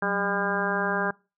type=harmonic tone with a mistuned harmonic; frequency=201.3 Hz; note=G3; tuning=46 cents sharp; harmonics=1 / 2 / 3 / 4 / 5 / 6 / 7 / 8; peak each=-31 / -32 / -33 / -33 / -33 / -34 / -33 / -29 dBFS; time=0.02-1.11 s; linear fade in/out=5 ms; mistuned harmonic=1; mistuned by=-130 cents; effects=noise-tail reverb RT60 0.3 s tail -24 dB re dry